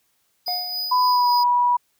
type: tone with tremolo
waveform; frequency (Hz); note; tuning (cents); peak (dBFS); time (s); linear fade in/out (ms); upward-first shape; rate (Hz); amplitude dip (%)
square; 4968; D#8; -3; -24; 0.46-1.44; 10; sine; 3.6; 40
type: tone with exponential decay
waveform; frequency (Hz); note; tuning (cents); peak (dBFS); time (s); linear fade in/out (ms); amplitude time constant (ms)
triangle; 719; F#5; -50; -22; 0.48-1.13; 1; 140
type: tone with pitch glide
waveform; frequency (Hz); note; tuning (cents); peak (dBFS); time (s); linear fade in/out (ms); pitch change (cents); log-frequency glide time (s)
sine; 1000 to 973.8; B5 to B5; +21 to -25; -15; 0.91-1.77; 10; -46; 1.07-1.3
effects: white hiss -67 dBFS RMS until 1.99 s